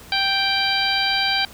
harmonic tone, 784 Hz, G5, in tune, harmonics 1 / 2 / 3 / 4 / 5 / 6, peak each -25 / -25 / -25 / -25 / -25 / -25 dBFS, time 0.12-1.45 s, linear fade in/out 2 ms, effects pink hiss -43 dBFS RMS until 1.53 s

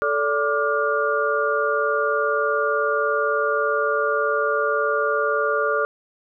sine tone cluster, 438.3 / 578 / 1180 / 1420 Hz, A4 / D5 / D6 / F6, -7 / -28 / +8 / +28 cents, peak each -24 dBFS, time 0.02-5.85 s, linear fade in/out 0 ms, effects none

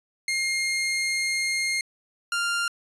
sawtooth tone pair in turn, 2128 / 1395.5 Hz, C7 / F6, +29 / -2 cents, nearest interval perfect fifth, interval 731 cents, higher first, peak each -20 / -20 dBFS, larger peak neither, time 0.28-1.81 / 2.32-2.68 s, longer first, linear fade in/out 2 ms, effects resampled to 24000 Hz

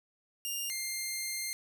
10% pulse tone pair in turn, 2817 / 2107 Hz, F7 / C7, +14 / +12 cents, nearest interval perfect fourth, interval 502 cents, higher first, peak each -25 dBFS, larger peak neither, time 0.45-0.7 / 0.7-1.53 s, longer second, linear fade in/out 0 ms, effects none

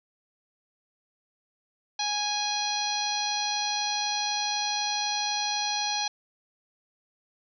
harmonic tone, 828 Hz, G#5, 5 cents flat, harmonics 1 / 2 / 3 / 4 / 5 / 6 / 7, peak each -31 / -40 / -37 / -35 / -31 / -40 / -34 dBFS, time 1.99-6.08 s, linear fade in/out 5 ms, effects none

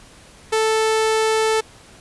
sawtooth tone, 440 Hz, A4, in tune, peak -12 dBFS, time 0.52-1.61 s, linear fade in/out 10 ms, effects pink hiss -46 dBFS RMS until 2 s + resampled to 24000 Hz

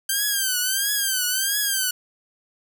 5% pulse tone with vibrato, 1568 Hz, G6, in tune, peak -10 dBFS, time 0.09-1.91 s, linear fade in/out 5 ms, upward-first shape triangle, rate 1.5 Hz, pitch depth 130 cents each way, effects none

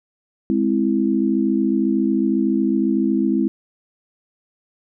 sine chord, Ab augmented, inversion none, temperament equal, 207.7 / 261.6 / 329.6 Hz, Ab3 / C4 / E4, 0 / 0 / 0 cents, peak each -20 dBFS, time 0.5-3.48 s, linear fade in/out 0 ms, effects none

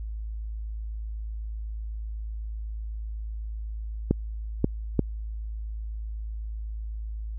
clicks, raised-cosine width 3 ms, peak -7 dBFS, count 3, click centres 4.11 / 4.644 / 4.993 s, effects added 54 Hz sine -31 dBFS peak until 7.38 s

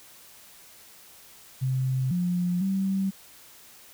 sine tone with pitch steps, 130.6 / 177.6 / 193 Hz, C3 / F3 / G3, -3 / +29 / -27 cents, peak -23 dBFS, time 1.61-3.11 s, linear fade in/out 20 ms, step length 500 ms, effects white hiss -51 dBFS RMS until 3.93 s

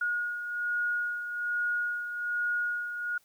sine beating tone pair, 1441 / 1442.2 Hz, F#6 / F#6, -46 / -45 cents, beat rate 1.2 Hz, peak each -29 / -37 dBFS, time 0.01-3.18 s, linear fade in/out 5 ms, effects white hiss -66 dBFS RMS until 3.24 s

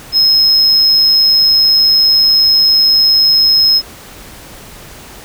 triangle tone, 5150 Hz, E8, 41 cents flat, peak -5 dBFS, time 0.12-3.82 s, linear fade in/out 50 ms, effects pink hiss -34 dBFS RMS until 5.24 s

